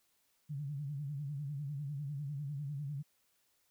sine tone with vibrato, 143.2 Hz, D3, 43 cents flat, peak -37 dBFS, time 0.49-3.03 s, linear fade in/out 20 ms, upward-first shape sine, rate 10 Hz, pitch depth 100 cents each way, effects white hiss -75 dBFS RMS until 3.7 s

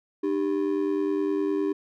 triangle ring-modulated tone, 347.6 Hz, F4, 8 cents flat, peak -18 dBFS, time 0.23-1.73 s, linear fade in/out 10 ms, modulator 44.9 Hz, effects none

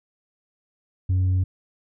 sine tone, 92.5 Hz, F#2, in tune, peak -15 dBFS, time 1.09-1.44 s, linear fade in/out 10 ms, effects tanh soft clip ceiling -17 dBFS

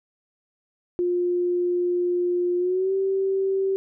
sine tone with pitch glide, 354.2 to 386.3 Hz, F4 to G4, +24 to -25 cents, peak -20 dBFS, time 0.99-3.76 s, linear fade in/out 0 ms, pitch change +151 cents, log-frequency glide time 2.58-2.93 s, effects none

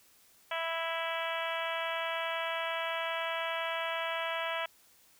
harmonic tone, 329.6 Hz, E4, in tune, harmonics 2 / 3 / 4 / 5 / 6 / 7 / 8 / 9 / 10, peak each -37 / -39 / -40 / -41 / -42 / -42 / -43 / -44 / -44 dBFS, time 0.51-4.66 s, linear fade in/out 5 ms, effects white hiss -63 dBFS RMS until 5.19 s

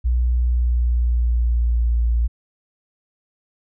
sine tone with pitch glide, 60.7 to 58.13 Hz, B1 to A#1, -29 to -4 cents, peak -15 dBFS, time 0.04-2.28 s, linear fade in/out 20 ms, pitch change -75 cents, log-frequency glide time 0.35-2 s, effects none

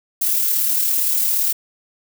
violet noise with amplitude modulation, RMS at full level -17 dBFS, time 0.21-1.53 s, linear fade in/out 10 ms, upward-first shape sine, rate 37.4 Hz, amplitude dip 30%, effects none

